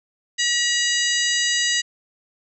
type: harmonic tone with a mistuned harmonic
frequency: 961 Hz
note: B5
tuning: 48 cents flat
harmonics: 2 / 3 / 4 / 5 / 6 / 7 / 8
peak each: -23 / -25 / -26 / -27 / -28 / -28 / -29 dBFS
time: 0.38-1.82 s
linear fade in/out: 20 ms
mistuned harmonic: 6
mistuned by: +76 cents
effects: none